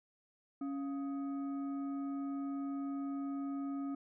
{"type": "tone with frequency modulation", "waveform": "sine", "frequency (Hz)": 277.2, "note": "C#4", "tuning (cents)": 0, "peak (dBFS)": -36, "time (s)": [0.61, 3.95], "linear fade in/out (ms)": 5, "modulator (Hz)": 976, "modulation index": 0.33, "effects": []}